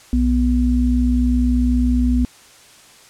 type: tone pair together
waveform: sine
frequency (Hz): 61.17 / 246.9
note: B1 / B3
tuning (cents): -16 / 0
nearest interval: 2 octaves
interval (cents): 2416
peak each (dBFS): -16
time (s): 0.13-2.25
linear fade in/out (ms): 0
effects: white hiss -46 dBFS RMS until 3.09 s + low-pass 9000 Hz 12 dB/octave